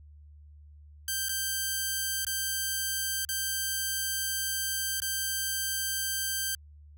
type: tone with dropouts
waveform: 5% pulse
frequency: 1568 Hz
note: G6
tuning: in tune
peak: -18 dBFS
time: 1.08-6.55 s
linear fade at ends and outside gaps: 2 ms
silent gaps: 1.286-1.292 / 2.249-2.267 / 3.25-3.289 / 5.002-5.019 s
effects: added 74 Hz sine -49 dBFS peak until 6.97 s